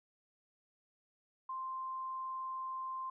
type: tone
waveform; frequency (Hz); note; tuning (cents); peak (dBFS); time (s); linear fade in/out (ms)
sine; 1046.5; C6; 0; -38; 1.49-3.1; 5
effects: none